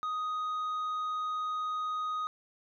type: tone with tanh clipping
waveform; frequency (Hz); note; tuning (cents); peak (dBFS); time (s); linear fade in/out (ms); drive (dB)
sine; 1248; D#6; +5; -32; 0.03-2.27; 0; 4
effects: none